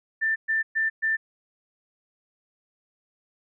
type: tone bursts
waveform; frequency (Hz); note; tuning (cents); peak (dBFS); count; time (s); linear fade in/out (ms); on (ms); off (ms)
sine; 1780; A6; +20; -21; 4; 0.21-1.17; 20; 150; 120
effects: none